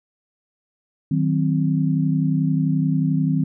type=chord; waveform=sine; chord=C diminished; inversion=first; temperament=just; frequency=156.98 / 188.37 / 261.6 Hz; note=Eb3 / Gb3 / C4; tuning=+16 / +31 / 0 cents; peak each=-19 / -24 / -22 dBFS; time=1.11-3.44 s; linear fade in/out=5 ms; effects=none